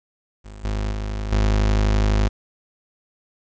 35% pulse tone with level steps, 51.91 Hz, G#1, in tune, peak -34 / -20 / -23 / -14 dBFS, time 0.44-2.29 s, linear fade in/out 20 ms, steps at 0.64 / 0.92 / 1.32 s, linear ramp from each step 2 ms, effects resampled to 16000 Hz + 9-bit

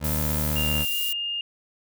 20% pulse tone, 75.7 Hz, D#2, 47 cents flat, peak -20 dBFS, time 0-0.86 s, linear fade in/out 50 ms
violet noise, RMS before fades -29 dBFS, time 0.04-1.13 s, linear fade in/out 5 ms
sine tone with pitch glide, 2794 to 2825 Hz, F7 to F7, 0 to +19 cents, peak -26 dBFS, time 0.56-1.41 s, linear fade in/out 2 ms, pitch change +19 cents, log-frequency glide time 0.9-0.97 s
effects none

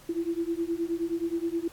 sine beating tone pair, 331.5 / 341 Hz, E4 / F4, +10 / -41 cents, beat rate 9.5 Hz, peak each -30 dBFS, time 0.09-1.68 s, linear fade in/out 5 ms, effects pink hiss -53 dBFS RMS until 1.72 s + AAC 64 kbps

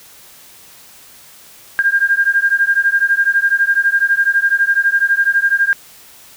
sine beating tone pair, 1600 / 1612 Hz, G6 / G6, +35 / +48 cents, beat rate 12 Hz, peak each -14 dBFS, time 1.79-5.73 s, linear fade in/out 0 ms, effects white hiss -42 dBFS RMS until 6.36 s

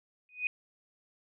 sine tone with exponential growth, 2489 Hz, D#7, in tune, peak -24 dBFS, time 0.29-0.47 s, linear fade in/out 1 ms, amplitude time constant 39 ms, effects none

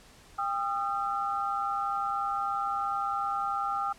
sine tone cluster, 798 / 1229 / 1349 Hz, G5 / D#6 / E6, +31 / -22 / +40 cents, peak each -32 / -32 / -33 dBFS, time 0.38-3.93 s, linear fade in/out 10 ms, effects pink hiss -55 dBFS RMS until 3.98 s + low-pass 10000 Hz 12 dB/octave

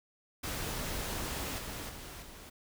pink noise with level steps, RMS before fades -37 / -41 / -46 / -50 dBFS, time 0.43-2.5 s, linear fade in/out 10 ms, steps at 1.58 / 1.89 / 2.22 s, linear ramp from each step 5 ms, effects none

